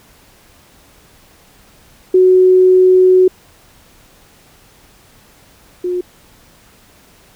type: tone pair in turn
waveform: sine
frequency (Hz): 370 / 358.8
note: F#4 / F4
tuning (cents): 0 / +47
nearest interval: minor second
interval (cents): 53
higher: first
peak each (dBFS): -5 / -15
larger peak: first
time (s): 2.14-3.28 / 5.84-6.01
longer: first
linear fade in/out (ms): 5
effects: pink hiss -47 dBFS RMS until 7.35 s